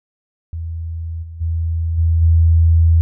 sine tone with level steps, 82.41 Hz, E2, in tune, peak -22 / -29 / -16 / -11 / -8 dBFS, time 0.53-3.01 s, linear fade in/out 0 ms, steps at 1.22 / 1.4 / 1.97 / 2.21 s, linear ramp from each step 20 ms, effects none

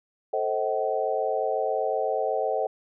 sine chord, A diminished seventh, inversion none, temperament just, 440 / 528 / 633.6 / 760.3 Hz, A4 / C5 / Eb5 / Gb5, 0 / +16 / +31 / +47 cents, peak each -29 dBFS, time 0.33-2.67 s, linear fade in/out 5 ms, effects none

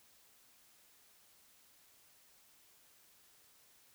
silence, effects white hiss -66 dBFS RMS until 3.94 s

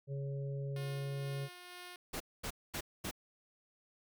harmonic tone, 138.59 Hz, C#3, in tune, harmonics 1 / 3 / 4, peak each -37 / -47 / -49 dBFS, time 0.07-1.49 s, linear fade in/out 50 ms
5% pulse tone with tremolo, 357.3 Hz, F4, 40 cents sharp, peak -36 dBFS, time 0.76-1.96 s, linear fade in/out 2 ms, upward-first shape sine, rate 2.1 Hz, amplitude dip 35%
pink noise bursts, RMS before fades -40 dBFS, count 4, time 2.13-3.112 s, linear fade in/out 10 ms, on 73 ms, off 230 ms
effects none

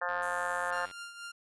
harmonic tone, 176.9 Hz, F3, 23 cents sharp, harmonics 3 / 4 / 5 / 6 / 7 / 8 / 9 / 10, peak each -39 / -39 / -39 / -39 / -39 / -39 / -39 / -39 dBFS, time 0.01-0.86 s, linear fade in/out 10 ms
click train, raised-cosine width 0.3 ms, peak -32 dBFS, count 76, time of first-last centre 0.09-0.911 s, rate 91.3 Hz
white high-pass noise, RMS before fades -48 dBFS, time 0.22-0.71 s, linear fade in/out 10 ms, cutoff 6200 Hz, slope 96 dB/octave
sawtooth tone with tremolo, 1396.9 Hz, F6, in tune, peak -36 dBFS, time 0.72-1.32 s, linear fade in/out 10 ms, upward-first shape triangle, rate 4.2 Hz, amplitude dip 65%
effects resampled to 24000 Hz

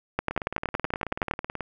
two click trains, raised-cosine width 0.5 ms, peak -9 / -16 dBFS, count 13 / 25, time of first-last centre 0.19-1.311 / 0.31-1.607 s, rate 10.7 / 18.5 Hz, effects none

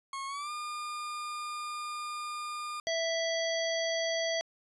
40% pulse tone with pitch glide, 1090 to 1209.4 Hz, C#6 to D#6, -29 to -50 cents, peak -35 dBFS, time 0.13-2.8 s, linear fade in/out 2 ms, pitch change +179 cents, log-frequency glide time 0.27-0.51 s
harmonic tone, 659 Hz, E5, 1 cent flat, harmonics 1 / 3 / 5 / 7 / 9, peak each -31 / -36 / -38 / -39 / -41 dBFS, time 2.87-4.41 s, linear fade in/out 0 ms
effects resampled to 24000 Hz

